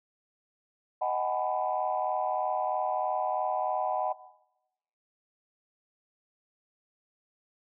sine chord, G# minor seventh, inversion second, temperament just, 623 / 747.5 / 830.6 / 996.7 Hz, D#5 / F#5 / G#5 / B5, +2 / +17 / 0 / +16 cents, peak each -32 / -29 / -34 / -34 dBFS, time 1.01-4.13 s, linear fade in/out 10 ms, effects noise-tail reverb RT60 0.9 s tail -18 dB re dry + tanh soft clip ceiling -16 dBFS

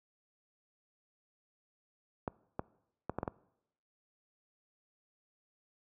clicks, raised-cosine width 1 ms, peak -20 dBFS, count 6, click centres 2.278 / 2.594 / 3.096 / 3.186 / 3.231 / 3.278 s, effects noise-tail reverb RT60 0.8 s tail -22 dB re dry + high-pass 60 Hz 12 dB/octave

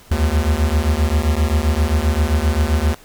square beating tone pair, 72 / 79.6 Hz, D2 / D#2, -34 / +40 cents, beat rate 7.6 Hz, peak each -18 dBFS, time 0.11-2.95 s, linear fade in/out 5 ms, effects pink hiss -46 dBFS RMS until 3.04 s

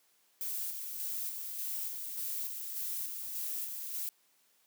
violet noise with tremolo, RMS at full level -37 dBFS, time 0.41-4.09 s, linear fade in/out 0 ms, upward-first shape square, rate 1.7 Hz, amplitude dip 35%, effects white hiss -70 dBFS RMS until 4.66 s + high-pass 200 Hz 12 dB/octave

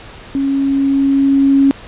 sine tone with level ramp, 274.8 Hz, C#4, 15 cents flat, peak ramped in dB -13 to -6 dBFS, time 0.35-1.71 s, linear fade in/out 0 ms, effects pink hiss -35 dBFS RMS until 1.87 s + resampled to 8000 Hz

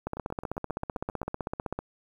two click trains, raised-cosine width 1 ms, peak -17 / -24 dBFS, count 28 / 9, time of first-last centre 0.07-1.79 / 0.17-1.231 s, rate 15.7 / 7.54 Hz, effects 9-bit

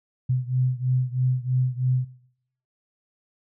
sine beating tone pair, 126.4 / 129.5 Hz, B2 / C3, +41 / -17 cents, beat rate 3.1 Hz, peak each -23 / -25 dBFS, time 0.29-2.05 s, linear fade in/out 10 ms, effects noise-tail reverb RT60 0.7 s tail -18 dB re dry

